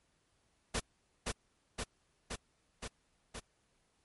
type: noise with echo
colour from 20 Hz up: pink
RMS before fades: -34 dBFS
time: 0.74-0.8 s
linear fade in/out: 10 ms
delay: 520 ms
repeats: 5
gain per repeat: -2 dB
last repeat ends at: 3.4 s
effects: pink hiss -75 dBFS RMS until 4.04 s + MP3 48 kbps